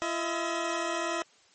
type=tone pair together; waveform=15% pulse; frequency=338.8 / 636.6 Hz; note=E4 / D#5; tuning=+48 / +39 cents; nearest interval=major seventh; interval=1091 cents; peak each=-25 / -26 dBFS; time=0.02-1.22 s; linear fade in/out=0 ms; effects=white hiss -61 dBFS RMS until 1.54 s + MP3 32 kbps